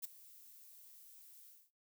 violet noise with ADSR envelope, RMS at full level -40 dBFS, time 0.02-1.71 s, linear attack 25 ms, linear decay 12 ms, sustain -19 dB, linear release 230 ms, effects noise-tail reverb RT60 0.2 s tail -21 dB re dry

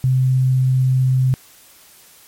sine tone, 129.7 Hz, C3, 15 cents flat, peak -12 dBFS, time 0.04-1.34 s, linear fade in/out 0 ms, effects white hiss -47 dBFS RMS until 2.27 s + MP3 64 kbps

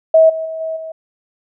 sine tone with level steps, 643 Hz, E5, 43 cents flat, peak -5 / -19 / -22 / -19 / -25 dBFS, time 0.14-0.92 s, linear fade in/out 5 ms, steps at 0.29 / 0.45 / 0.6 / 0.76 s, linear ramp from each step 10 ms, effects none

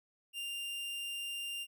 45% pulse tone, 2794 Hz, F7, in tune, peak -38 dBFS, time 0.33-1.67 s, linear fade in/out 50 ms, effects none

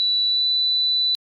sine tone with pitch glide, 3951 to 3981 Hz, B7 to B7, 0 to +13 cents, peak -17 dBFS, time 0-1.15 s, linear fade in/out 0 ms, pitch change +13 cents, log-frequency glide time 0.27-0.46 s, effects AAC 48 kbps

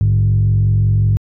sine tone with frequency modulation, 104.8 Hz, G#2, 16 cents sharp, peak -9 dBFS, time 0.01-1.17 s, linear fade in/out 0 ms, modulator 45.5 Hz, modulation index 0.68, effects tanh soft clip ceiling -6 dBFS

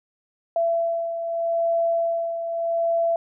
sine beating tone pair, 671 / 671.81 Hz, E5 / E5, +31 / +33 cents, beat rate 0.81 Hz, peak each -21 / -29 dBFS, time 0.56-3.16 s, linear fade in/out 2 ms, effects none

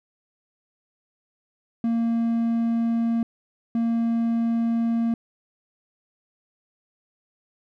triangle tone pair in turn, 230.8 / 230.8 Hz, A#3 / A#3, -17 / -17 cents, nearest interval unison, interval 0 cents, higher neither, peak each -18 dBFS, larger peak neither, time 1.84-3.23 / 3.75-5.14 s, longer neither, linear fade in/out 2 ms, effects none

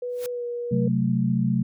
sine tone with pitch glide, 491.3 to 479.8 Hz, B4 to A#4, -9 to +50 cents, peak -27 dBFS, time 0.02-0.88 s, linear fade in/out 5 ms, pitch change -41 cents, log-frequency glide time 0.29-0.45 s
white noise with exponential growth, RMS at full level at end -35 dBFS, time 0.09-0.26 s, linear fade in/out 0 ms, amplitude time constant 35 ms
sine chord, F# diminished, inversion second, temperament equal, 130.81 / 185 / 220 Hz, C3 / F#3 / A3, 0 / 0 / 0 cents, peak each -24 dBFS, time 0.71-1.63 s, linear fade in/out 10 ms
effects none

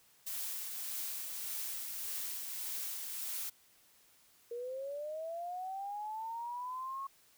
blue noise with tremolo, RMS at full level -39 dBFS, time 0.26-3.5 s, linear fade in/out 10 ms, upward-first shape triangle, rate 1.7 Hz, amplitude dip 35%
sine linear sweep, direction up, 466.1 to 1100 Hz, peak -38 dBFS, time 4.51-7.07 s, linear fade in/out 5 ms
effects white hiss -66 dBFS RMS until 7.37 s

